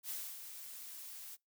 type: noise with ADSR envelope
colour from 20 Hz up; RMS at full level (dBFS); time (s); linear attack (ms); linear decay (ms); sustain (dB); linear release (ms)
blue; -41; 0.03-1.37; 69; 260; -8; 34
effects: noise-tail reverb RT60 0.2 s tail -25 dB re dry